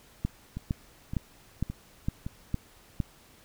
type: two click trains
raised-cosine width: 5 ms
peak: -22 / -15 dBFS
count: 4 / 7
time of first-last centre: 0.57-2.265 / 0.25-3.002 s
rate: 1.77 / 2.18 Hz
effects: pink hiss -57 dBFS RMS until 3.44 s